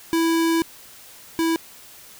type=tone pair in turn; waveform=square; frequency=329.6 / 328.2 Hz; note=E4 / E4; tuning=0 / -8 cents; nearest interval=unison; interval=8 cents; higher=first; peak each=-18 / -19 dBFS; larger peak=first; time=0.13-0.62 / 1.39-1.56 s; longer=first; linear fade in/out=0 ms; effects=white hiss -45 dBFS RMS until 2.19 s